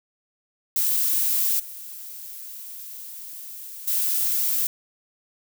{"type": "noise with level steps", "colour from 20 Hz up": "violet", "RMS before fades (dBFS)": [-22, -38, -23], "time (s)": [0.76, 4.67], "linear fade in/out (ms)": 2, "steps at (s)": [1.59, 3.87], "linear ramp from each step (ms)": 10, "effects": []}